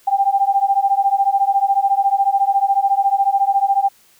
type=beating tone pair; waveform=sine; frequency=784 / 798 Hz; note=G5 / G5; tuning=0 / +31 cents; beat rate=14 Hz; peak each=-16 dBFS; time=0.07-3.89 s; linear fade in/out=10 ms; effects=white hiss -53 dBFS RMS until 4.19 s